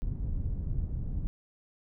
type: low-pass noise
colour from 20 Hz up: pink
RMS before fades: -32 dBFS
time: 0.02-1.27 s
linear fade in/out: 0 ms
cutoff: 120 Hz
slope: 12 dB/octave
effects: none